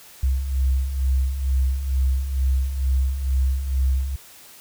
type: beating tone pair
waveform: sine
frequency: 64.3 / 66.5 Hz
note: C2 / C2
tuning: -30 / +29 cents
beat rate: 2.2 Hz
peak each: -26 / -19 dBFS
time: 0.23-4.16 s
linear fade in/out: 5 ms
effects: white hiss -46 dBFS RMS until 4.6 s